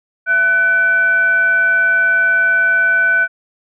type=tone with frequency modulation; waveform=sine; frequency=1500 Hz; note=F#6; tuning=23 cents sharp; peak=-10 dBFS; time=0.26-3.28 s; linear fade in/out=50 ms; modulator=829 Hz; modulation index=0.3; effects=none